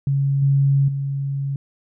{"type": "tone with level steps", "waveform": "sine", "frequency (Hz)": 138.59, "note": "C#3", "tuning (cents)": 0, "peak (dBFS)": [-16, -13, -21], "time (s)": [0.07, 1.56], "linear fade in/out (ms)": 2, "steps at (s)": [0.42, 0.88], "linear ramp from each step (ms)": 5, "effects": []}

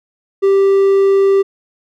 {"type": "tone", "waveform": "triangle", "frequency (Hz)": 392, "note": "G4", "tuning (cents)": 0, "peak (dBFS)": -6, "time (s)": [0.42, 1.43], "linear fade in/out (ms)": 20, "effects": []}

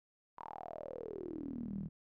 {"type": "tone with band-pass filter sweep", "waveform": "sawtooth", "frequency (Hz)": 40, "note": "D#1", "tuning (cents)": 49, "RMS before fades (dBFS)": -44, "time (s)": [0.37, 1.89], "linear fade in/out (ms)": 20, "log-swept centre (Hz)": [1000, 170], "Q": 8.1, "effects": []}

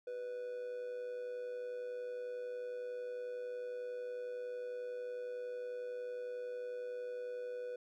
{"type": "tone with amplitude modulation", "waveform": "triangle", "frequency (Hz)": 493.9, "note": "B4", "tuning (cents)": 0, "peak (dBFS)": -36, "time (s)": [0.07, 7.76], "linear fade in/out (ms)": 5, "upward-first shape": "sine", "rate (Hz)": 111, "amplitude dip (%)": 45, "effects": []}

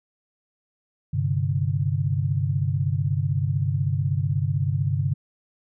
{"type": "chord", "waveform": "sine", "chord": "G suspended fourth", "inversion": "none", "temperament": "equal", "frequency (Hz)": [98, 130.81, 146.83], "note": ["G2", "C3", "D3"], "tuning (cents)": [0, 0, 0], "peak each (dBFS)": [-25, -25, -25], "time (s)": [1.13, 5.14], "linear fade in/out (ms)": 10, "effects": []}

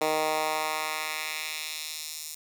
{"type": "tone with high-pass filter sweep", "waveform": "10% pulse", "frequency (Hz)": 155.56, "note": "D#3", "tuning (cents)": 0, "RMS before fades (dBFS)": -31, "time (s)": [0.01, 2.35], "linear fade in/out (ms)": 5, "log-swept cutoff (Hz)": [460, 6600], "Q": 1.1, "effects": []}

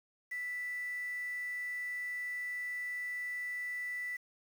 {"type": "tone with quantisation", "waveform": "sine", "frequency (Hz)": 1975.5, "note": "B6", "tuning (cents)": 0, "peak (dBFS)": -36, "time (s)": [0.31, 4.17], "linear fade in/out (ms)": 10, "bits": 9, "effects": []}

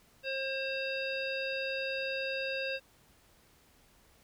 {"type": "harmonic tone", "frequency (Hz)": 535, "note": "C5", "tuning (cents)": 38, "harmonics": [1, 3, 5, 7, 9], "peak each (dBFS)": [-36, -40, -37, -44, -45], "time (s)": [0.23, 2.8], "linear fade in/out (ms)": 50, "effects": ["pink hiss -64 dBFS RMS until 4.23 s"]}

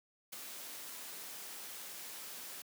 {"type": "noise with ADSR envelope", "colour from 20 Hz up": "white", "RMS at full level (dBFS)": -43, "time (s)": [0.32, 2.62], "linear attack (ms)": 12, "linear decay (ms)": 12, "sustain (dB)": -4, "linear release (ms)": 3, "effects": ["high-pass 200 Hz 12 dB/octave"]}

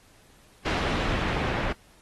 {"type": "noise with low-pass filter sweep", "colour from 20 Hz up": "pink", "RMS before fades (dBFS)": -28, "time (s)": [0.65, 1.73], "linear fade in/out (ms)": 10, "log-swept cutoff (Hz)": [3500, 2200], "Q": 0.85, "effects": ["pink hiss -58 dBFS RMS until 2.01 s", "AAC 32 kbps"]}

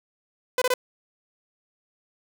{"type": "tone bursts", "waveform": "sawtooth", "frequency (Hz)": 504, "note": "B4", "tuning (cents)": 35, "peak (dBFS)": -16, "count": 3, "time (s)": [0.58, 0.739], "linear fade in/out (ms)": 2, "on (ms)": 37, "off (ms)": 24, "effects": []}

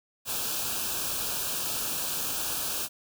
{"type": "band-stop noise", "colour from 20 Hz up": "white", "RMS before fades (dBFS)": -31, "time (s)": [0.25, 2.89], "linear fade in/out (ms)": 50, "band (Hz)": [1700, 2400], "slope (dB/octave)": 96, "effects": []}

